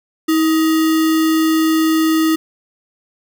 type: tone with sample-and-hold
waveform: sine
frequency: 319.5 Hz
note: D#4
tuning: 46 cents sharp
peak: -11 dBFS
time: 0.28-2.36 s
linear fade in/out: 10 ms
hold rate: 1575 Hz
effects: none